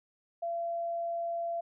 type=tone; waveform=sine; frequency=680 Hz; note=F5; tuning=46 cents flat; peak=-31 dBFS; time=0.42-1.61 s; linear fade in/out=10 ms; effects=none